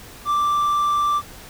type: tone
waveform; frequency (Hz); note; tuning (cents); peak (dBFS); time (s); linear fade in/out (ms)
triangle; 1174.7; D6; 0; -15; 0.25-1.22; 50
effects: pink hiss -41 dBFS RMS until 1.49 s